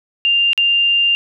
sine tone with dropouts, 2794 Hz, F7, in tune, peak -11 dBFS, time 0.25-1.15 s, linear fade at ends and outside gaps 0 ms, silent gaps 0.532-0.577 s, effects none

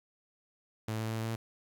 sawtooth tone with pitch steps, 110 / 111.09 / 112.18 / 113.29 Hz, A2 / A2 / A2 / A#2, 0 / +17 / +34 / -49 cents, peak -29 dBFS, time 0.88-1.36 s, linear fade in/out 5 ms, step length 120 ms, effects 10-bit

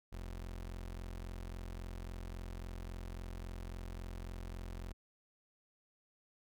30% pulse tone, 43.65 Hz, F1, in tune, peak -40 dBFS, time 0.12-4.93 s, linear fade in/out 10 ms, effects none

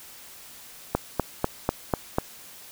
click train, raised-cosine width 1 ms, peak -7 dBFS, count 6, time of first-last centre 0.95-2.185 s, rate 4.05 Hz, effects white hiss -46 dBFS RMS until 2.71 s

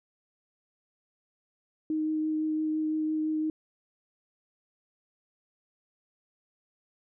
sine tone with vibrato, 311.1 Hz, D#4, in tune, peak -26 dBFS, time 1.9-3.5 s, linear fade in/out 2 ms, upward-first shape triangle, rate 5.9 Hz, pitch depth 11 cents each way, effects none

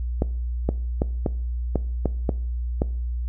clicks, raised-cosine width 2 ms, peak -8 dBFS, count 8, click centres 0.221 / 0.69 / 1.019 / 1.262 / 1.757 / 2.057 / 2.292 / 2.819 s, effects noise-tail reverb RT60 0.5 s tail -20 dB re dry + added 60 Hz sine -24 dBFS peak until 3.28 s

